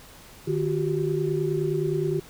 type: tone cluster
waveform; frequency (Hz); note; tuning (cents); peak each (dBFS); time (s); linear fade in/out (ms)
sine; 152.7 / 359.2 / 388.8; D#3 / F4 / G4; -32 / +49 / -14; -27; 0.47-2.2; 10
effects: pink hiss -48 dBFS RMS until 2.29 s